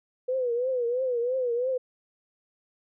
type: tone with vibrato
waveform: sine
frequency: 495.7 Hz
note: B4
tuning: 6 cents sharp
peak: -24 dBFS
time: 0.28-1.78 s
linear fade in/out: 10 ms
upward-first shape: triangle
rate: 3 Hz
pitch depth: 120 cents each way
effects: none